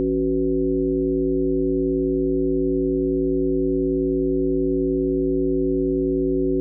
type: harmonic tone with a mistuned harmonic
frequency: 55.1 Hz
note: A1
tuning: 3 cents sharp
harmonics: 1 / 3 / 5 / 7 / 9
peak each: -30 / -31 / -22 / -21 / -30 dBFS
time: 0-6.6 s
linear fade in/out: 0 ms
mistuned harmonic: 7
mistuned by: -51 cents
effects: none